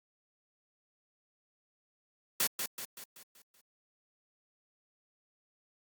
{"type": "noise with echo", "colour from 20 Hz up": "white", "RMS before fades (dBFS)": -29, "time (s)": [2.4, 2.47], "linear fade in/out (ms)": 2, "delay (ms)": 190, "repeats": 6, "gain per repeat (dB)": -6, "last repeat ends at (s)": 3.61, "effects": ["high-pass 150 Hz 12 dB/octave", "Opus 48 kbps"]}